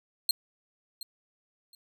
sawtooth tone with echo, 4189 Hz, C8, 1 cent sharp, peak -19 dBFS, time 0.29-0.31 s, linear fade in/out 2 ms, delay 720 ms, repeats 2, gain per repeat -15 dB, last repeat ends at 1.75 s, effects none

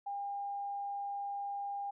sine tone, 804 Hz, G5, 44 cents sharp, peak -36 dBFS, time 0.06-1.91 s, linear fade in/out 10 ms, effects none

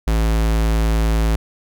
square tone, 55 Hz, A1, in tune, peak -15 dBFS, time 0.07-1.36 s, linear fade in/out 5 ms, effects none

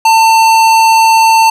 sine tone with hard clipping, 896 Hz, A5, 31 cents sharp, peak -6 dBFS, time 0.05-1.5 s, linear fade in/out 5 ms, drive 18 dB, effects none

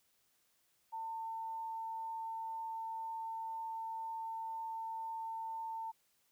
sine tone, 899 Hz, A5, 37 cents sharp, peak -39 dBFS, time 0.92-5.92 s, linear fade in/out 20 ms, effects white hiss -75 dBFS RMS until 6.31 s

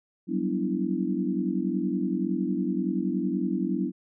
sine tone cluster, 184.2 / 194.9 / 244.9 / 288.4 / 330.4 Hz, F#3 / G3 / B3 / D4 / E4, -7 / -10 / -14 / -31 / +4 cents, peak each -31 dBFS, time 0.27-3.92 s, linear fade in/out 50 ms, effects none

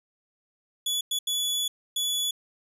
sawtooth tone bursts at uneven times, 3419 Hz, G#7, 50 cents sharp, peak -22 dBFS, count 4, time 0.86-1.01 / 1.11-1.19 / 1.27-1.68 / 1.96-2.31 s, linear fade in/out 5 ms, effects resampled to 32000 Hz

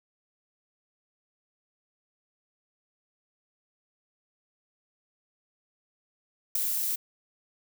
violet noise with ADSR envelope, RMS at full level -22 dBFS, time 6.55-6.96 s, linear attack 6 ms, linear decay 3 ms, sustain -7 dB, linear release 11 ms, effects none

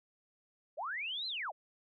sine linear two-way sweep, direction up then down, 504 to 4186 to 504 Hz, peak -36 dBFS, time 0.77-1.52 s, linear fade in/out 20 ms, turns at 1.27 s, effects none

